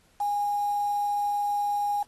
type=tone with quantisation; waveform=sine; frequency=820 Hz; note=G#5; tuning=22 cents flat; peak=-24 dBFS; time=0.2-2.03 s; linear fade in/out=5 ms; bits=7; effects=pink hiss -63 dBFS RMS until 2.07 s + AAC 32 kbps